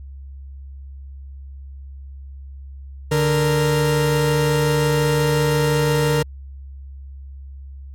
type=tone pair together; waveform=40% pulse; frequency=146.83 / 466.2 Hz; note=D3 / A#4; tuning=0 / 0 cents; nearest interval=octave + minor sixth; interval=2000 cents; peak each=-17 / -18 dBFS; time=3.11-6.23 s; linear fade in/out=10 ms; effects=added 68 Hz sine -33 dBFS peak until 7.94 s + MP3 64 kbps